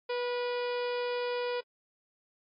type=harmonic tone with a mistuned harmonic; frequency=489 Hz; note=B4; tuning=17 cents flat; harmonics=1 / 2 / 3 / 4 / 5 / 6 / 7 / 8 / 9 / 10; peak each=-31 / -39 / -44 / -47 / -44 / -48 / -49 / -53 / -52 / -50 dBFS; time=0.09-1.61 s; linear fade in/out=10 ms; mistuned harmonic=3; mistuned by=-20 cents; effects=AAC 32 kbps